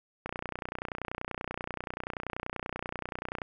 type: click train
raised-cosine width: 0.5 ms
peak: -19 dBFS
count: 97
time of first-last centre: 0.26-3.418 s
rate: 30.4 Hz
effects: none